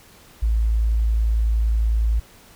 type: tone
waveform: sine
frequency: 55.4 Hz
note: A1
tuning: 13 cents sharp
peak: -16 dBFS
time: 0.42-2.2 s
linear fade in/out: 10 ms
effects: pink hiss -49 dBFS RMS until 2.55 s